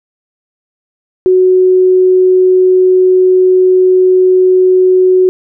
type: tone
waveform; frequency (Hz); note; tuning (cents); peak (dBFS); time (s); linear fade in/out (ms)
sine; 370; F#4; 0; -4; 1.26-5.29; 0
effects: none